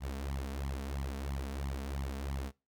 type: tone with flanger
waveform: sawtooth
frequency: 68.5 Hz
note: C#2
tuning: 20 cents flat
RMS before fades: -38 dBFS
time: 0-2.52 s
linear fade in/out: 50 ms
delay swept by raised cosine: 0.93 to 4.53 ms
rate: 3 Hz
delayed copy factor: +0.85
effects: noise-tail reverb RT60 0.3 s tail -24 dB re dry